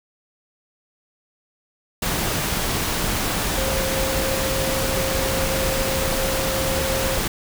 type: tone in noise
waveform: sine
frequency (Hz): 532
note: C5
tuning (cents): +29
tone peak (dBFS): -25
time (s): 3.57-7.18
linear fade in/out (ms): 5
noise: pink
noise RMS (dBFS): -23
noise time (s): 2.02-7.28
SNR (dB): -5
effects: none